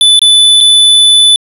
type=tone with dropouts; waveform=square; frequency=3492 Hz; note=A7; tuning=14 cents flat; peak=-3 dBFS; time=0.01-1.36 s; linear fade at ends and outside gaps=1 ms; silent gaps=0.192-0.217 / 0.605-0.609 s; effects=resampled to 32000 Hz